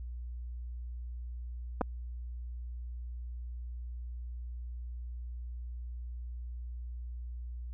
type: clicks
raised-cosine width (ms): 1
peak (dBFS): -16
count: 2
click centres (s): 1.811 / 1.815
effects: added 60 Hz sine -38 dBFS peak until 7.73 s